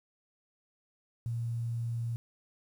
sine tone with quantisation, 116.8 Hz, A#2, 4 cents sharp, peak -31 dBFS, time 1.26-2.16 s, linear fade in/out 0 ms, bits 10, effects none

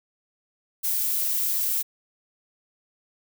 violet noise, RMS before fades -25 dBFS, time 0.83-1.83 s, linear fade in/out 20 ms, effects none

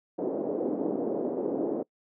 pink band-pass noise, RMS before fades -30 dBFS, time 0.18-1.83 s, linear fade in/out 10 ms, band 270 to 540 Hz, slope 24 dB/octave, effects noise-tail reverb RT60 0.1 s tail -25 dB re dry

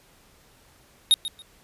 square tone with echo, 3729 Hz, A#7, in tune, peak -14 dBFS, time 1.11-1.14 s, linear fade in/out 0 ms, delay 140 ms, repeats 2, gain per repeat -14 dB, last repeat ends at 1.42 s, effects pink hiss -57 dBFS RMS until 1.63 s + resampled to 32000 Hz

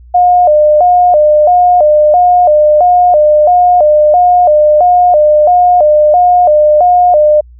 sine tone with vibrato, 657 Hz, E5, 6 cents flat, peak -3 dBFS, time 0.14-7.41 s, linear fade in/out 10 ms, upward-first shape square, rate 1.5 Hz, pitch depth 150 cents each way, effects added 60 Hz sine -33 dBFS peak until 7.59 s

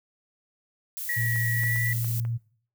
violet noise, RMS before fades -34 dBFS, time 0.97-2.2 s, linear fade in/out 0 ms
sine tone with pitch glide, 1919 to 1958.2 Hz, A#6 to B6, +50 to -15 cents, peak -26 dBFS, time 1.09-1.93 s, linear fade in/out 2 ms, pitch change +35 cents, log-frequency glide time 1.52-1.79 s
sine tone, 116.54 Hz, A#2, in tune, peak -26 dBFS, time 1.16-2.38 s, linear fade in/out 20 ms
clicks, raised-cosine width 0.5 ms, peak -29 dBFS, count 5, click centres 1.36 / 1.636 / 1.76 / 2.045 / 2.251 s
effects noise-tail reverb RT60 0.5 s tail -20 dB re dry

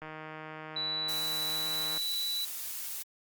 click train, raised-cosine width 0.5 ms, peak -28 dBFS, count 306, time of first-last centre 0.02-1.975 s, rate 156 Hz
sine tone, 3951 Hz, B7, in tune, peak -31 dBFS, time 0.76-2.45 s, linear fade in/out 5 ms
blue noise, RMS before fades -38 dBFS, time 1.08-3.03 s, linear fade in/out 10 ms
effects Opus 48 kbps

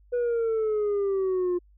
sine exponential sweep, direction down, 491.4 to 351.4 Hz, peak -20 dBFS, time 0.12-1.59 s, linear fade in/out 20 ms, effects tanh soft clip ceiling -22 dBFS + added 50 Hz sine -54 dBFS peak until 1.77 s

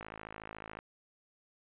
click train, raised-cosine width 0.5 ms, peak -28 dBFS, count 43, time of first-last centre 0.01-0.789 s, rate 53.9 Hz, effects resampled to 8000 Hz

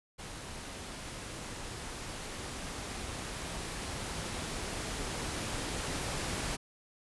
pink noise with level ramp, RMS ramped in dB -44 to -35 dBFS, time 0.18-6.57 s, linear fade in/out 20 ms, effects resampled to 24000 Hz

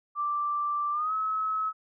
sine tone with pitch glide, 1174.7 to 1288.4 Hz, D6 to E6, 0 to -40 cents, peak -26 dBFS, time 0.15-1.73 s, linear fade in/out 50 ms, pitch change +160 cents, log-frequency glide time 0.92-1.13 s, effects none

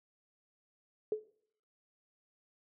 sine tone with exponential decay, 428.3 Hz, A4, 47 cents flat, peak -26 dBFS, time 1.12-1.24 s, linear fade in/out 2 ms, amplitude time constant 26 ms, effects noise-tail reverb RT60 0.6 s tail -19 dB re dry

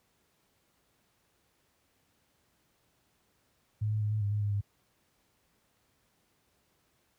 sine tone with pitch steps, 106.4 / 107.3 / 105.2 / 107.4 / 101.6 / 104.6 / 102.7 / 101.3 Hz, G#2 / A2 / G#2 / A2 / G#2 / G#2 / G#2 / G#2, +42 / -43 / +23 / -41 / -38 / +13 / -19 / -43 cents, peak -27 dBFS, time 3.81-4.61 s, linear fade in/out 10 ms, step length 100 ms, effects pink hiss -72 dBFS RMS until 7.18 s + high-pass 60 Hz 12 dB/octave

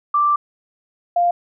sine tone pair in turn, 1175 / 698.7 Hz, D6 / F5, +1 / +1 cents, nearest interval major sixth, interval 900 cents, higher first, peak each -13 dBFS, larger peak neither, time 0.14-0.36 / 1.16-1.31 s, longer first, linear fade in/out 5 ms, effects none

